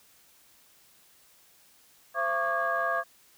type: tone cluster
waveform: sine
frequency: 523 / 676 / 1113 / 1197 / 1640 Hz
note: C5 / E5 / C#6 / D6 / G#6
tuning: -1 / +43 / +7 / +33 / -22 cents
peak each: -36 / -30 / -32 / -32 / -30 dBFS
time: 2.14-3.04 s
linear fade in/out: 50 ms
effects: tanh soft clip ceiling -15 dBFS + white hiss -60 dBFS RMS until 3.37 s